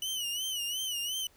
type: tone with vibrato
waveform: sawtooth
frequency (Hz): 2960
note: F#7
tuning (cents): 0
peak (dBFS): -29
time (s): 0.02-1.27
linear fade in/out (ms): 2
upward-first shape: sine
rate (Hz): 2.8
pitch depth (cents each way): 98
effects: pink hiss -63 dBFS RMS until 1.36 s